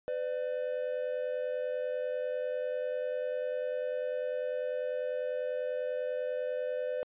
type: tone pair together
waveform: triangle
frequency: 504.9 / 595 Hz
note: B4 / D5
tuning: +38 / +22 cents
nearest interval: minor third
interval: 284 cents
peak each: -31 / -34 dBFS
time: 0.08-7.03 s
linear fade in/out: 0 ms
effects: resampled to 8000 Hz